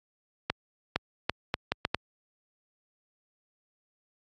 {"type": "accelerating click train", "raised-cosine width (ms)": 0.3, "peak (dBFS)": -9, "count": 7, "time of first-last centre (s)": [0.5, 1.946], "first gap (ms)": 460, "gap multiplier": 0.73, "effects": ["high-pass 60 Hz 12 dB/octave", "AAC 48 kbps"]}